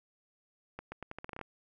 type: accelerating click train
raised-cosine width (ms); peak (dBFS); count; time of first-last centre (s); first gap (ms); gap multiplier
0.5; -26; 11; 0.79-1.413; 130; 0.82
effects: none